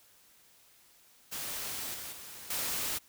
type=noise with level steps; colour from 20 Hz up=white; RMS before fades=-38 / -42 / -47 / -34 dBFS; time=1.31-2.99 s; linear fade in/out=20 ms; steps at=1.94 / 2.12 / 2.5 s; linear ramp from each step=5 ms; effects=white hiss -62 dBFS RMS until 3.08 s